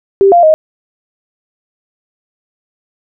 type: tone with pitch steps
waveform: sine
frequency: 392.5 / 694 / 626 Hz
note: G4 / F5 / D#5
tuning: +2 / -11 / +10 cents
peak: -3 dBFS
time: 0.21-0.54 s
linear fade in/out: 0 ms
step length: 110 ms
effects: none